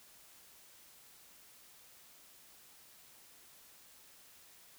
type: silence
effects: white hiss -60 dBFS RMS until 4.78 s